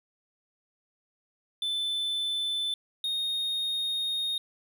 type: tone pair in turn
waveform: triangle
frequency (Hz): 3520 / 3709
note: A7 / A#7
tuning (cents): 0 / -9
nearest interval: minor second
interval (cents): 91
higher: second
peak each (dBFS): -26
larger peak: neither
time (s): 1.62-2.74 / 3.04-4.38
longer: second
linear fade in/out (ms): 2
effects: none